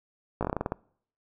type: slowing click train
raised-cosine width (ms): 1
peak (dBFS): -14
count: 10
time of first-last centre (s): 0.41-0.721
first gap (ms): 17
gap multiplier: 1.17
effects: noise-tail reverb RT60 0.6 s tail -24 dB re dry